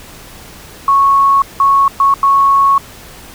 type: tone bursts at uneven times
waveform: sine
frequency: 1104 Hz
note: C#6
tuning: 7 cents flat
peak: -6 dBFS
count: 4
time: 0.88-1.42 / 1.6-1.88 / 2-2.14 / 2.23-2.78 s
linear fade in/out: 2 ms
effects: pink hiss -35 dBFS RMS until 3.34 s